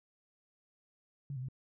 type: tone with pitch steps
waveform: sine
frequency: 140.3 / 126.4 / 131.9 Hz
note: C#3 / B2 / C3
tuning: +21 / +41 / +14 cents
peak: -37 dBFS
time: 1.3-1.486 s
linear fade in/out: 2 ms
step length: 62 ms
effects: none